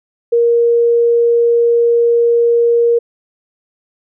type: tone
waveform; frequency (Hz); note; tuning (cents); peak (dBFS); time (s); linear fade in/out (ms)
sine; 470; A#4; +14; -8; 0.32-2.99; 10
effects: none